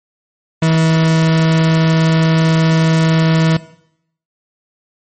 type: tone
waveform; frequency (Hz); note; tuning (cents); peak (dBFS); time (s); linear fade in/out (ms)
40% pulse; 161.4; E3; -36; -9; 0.62-3.57; 5
effects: noise-tail reverb RT60 0.7 s tail -17 dB re dry + MP3 32 kbps